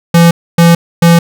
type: tone bursts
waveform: square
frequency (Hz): 169.3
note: E3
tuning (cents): +46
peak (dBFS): -3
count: 3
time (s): 0.14-1.19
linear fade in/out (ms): 5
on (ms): 170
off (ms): 270
effects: none